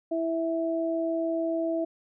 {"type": "tone pair together", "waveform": "sine", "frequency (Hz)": [329.6, 656.5], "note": ["E4", "E5"], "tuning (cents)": [0, -7], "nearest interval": "octave", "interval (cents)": 1193, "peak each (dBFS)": -28, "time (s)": [0.11, 1.85], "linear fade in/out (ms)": 10, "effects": []}